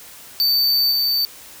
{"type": "tone with level steps", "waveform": "square", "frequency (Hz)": 4568, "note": "D8", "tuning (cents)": -49, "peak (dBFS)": [-15, -17], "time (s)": [0.4, 1.25], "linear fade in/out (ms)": 0, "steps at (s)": 0.91, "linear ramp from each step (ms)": 10, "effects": ["white hiss -41 dBFS RMS until 1.6 s"]}